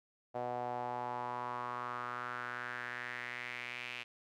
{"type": "tone with band-pass filter sweep", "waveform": "sawtooth", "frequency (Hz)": 122.6, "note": "B2", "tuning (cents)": -12, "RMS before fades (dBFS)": -41, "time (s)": [0.34, 4.04], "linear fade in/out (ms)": 20, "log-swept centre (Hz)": [670, 2600], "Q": 4, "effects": []}